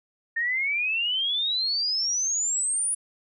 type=exponential sweep; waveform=sine; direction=up; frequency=1814 to 9900 Hz; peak=-23 dBFS; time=0.36-2.95 s; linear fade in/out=10 ms; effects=none